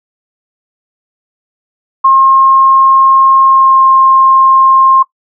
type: tone with pitch glide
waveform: sine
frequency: 1070 to 1062 Hz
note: C6 to C6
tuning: +38 to +25 cents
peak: -3 dBFS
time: 2.04-5.03 s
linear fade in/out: 10 ms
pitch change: -13 cents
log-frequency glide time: 3.45-3.83 s
effects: noise-tail reverb RT60 0.1 s tail -18 dB re dry